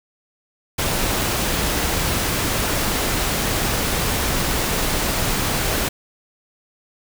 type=noise; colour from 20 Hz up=pink; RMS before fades=-21 dBFS; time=0.78-5.89 s; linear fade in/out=10 ms; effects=none